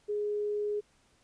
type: tone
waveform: sine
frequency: 416.1 Hz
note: G#4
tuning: 3 cents sharp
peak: -29 dBFS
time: 0.08-0.81 s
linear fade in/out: 20 ms
effects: pink hiss -67 dBFS RMS until 1.23 s + resampled to 22050 Hz